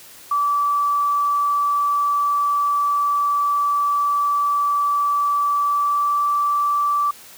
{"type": "tone with pitch glide", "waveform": "sine", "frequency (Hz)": [1156, 1162.7], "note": ["D6", "D6"], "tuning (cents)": [-28, -18], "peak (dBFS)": -16, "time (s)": [0.31, 7.11], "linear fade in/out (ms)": 5, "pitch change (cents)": 10, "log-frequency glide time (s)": [5.64, 6.23], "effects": ["white hiss -43 dBFS RMS until 7.37 s", "high-pass 60 Hz 12 dB/octave"]}